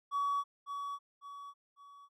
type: tone with echo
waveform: triangle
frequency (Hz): 1132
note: C#6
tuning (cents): +36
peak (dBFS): -27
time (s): 0.11-0.44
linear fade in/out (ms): 50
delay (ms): 550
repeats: 3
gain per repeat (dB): -8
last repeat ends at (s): 2.09
effects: tanh soft clip ceiling -26 dBFS